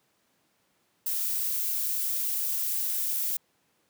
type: noise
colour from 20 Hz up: violet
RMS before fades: -29 dBFS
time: 1.06-3.37 s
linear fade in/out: 5 ms
effects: pink hiss -70 dBFS RMS until 3.89 s + high-pass 150 Hz 12 dB/octave